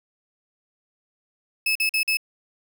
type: tone bursts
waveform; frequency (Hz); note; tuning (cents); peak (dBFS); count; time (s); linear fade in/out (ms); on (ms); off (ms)
35% pulse; 2600; E7; -24; -18; 4; 1.66-2.171; 5; 94; 45
effects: none